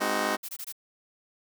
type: chord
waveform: 10% pulse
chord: Ab dominant seventh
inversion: none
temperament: just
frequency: 207.7 / 259.6 / 311.5 / 373.8 Hz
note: Ab3 / C4 / Eb4 / Gb4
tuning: 0 / -13 / +2 / +18 cents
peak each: -24 dBFS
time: 0-0.37 s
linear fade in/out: 20 ms
type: noise bursts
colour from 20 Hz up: blue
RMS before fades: -37 dBFS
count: 4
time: 0.43-0.725 s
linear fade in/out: 10 ms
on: 58 ms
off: 21 ms
effects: none